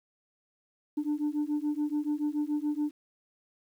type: beating tone pair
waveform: sine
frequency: 293.7 / 300.7 Hz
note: D4 / D4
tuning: 0 / +41 cents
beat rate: 7 Hz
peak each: -29 dBFS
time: 0.97-2.91 s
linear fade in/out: 10 ms
effects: tanh soft clip ceiling -24 dBFS + 10-bit